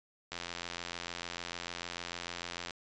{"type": "click train", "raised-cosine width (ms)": 0.2, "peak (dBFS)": -21, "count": 208, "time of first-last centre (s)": [0.32, 2.708], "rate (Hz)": 86.7, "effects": ["resampled to 16000 Hz"]}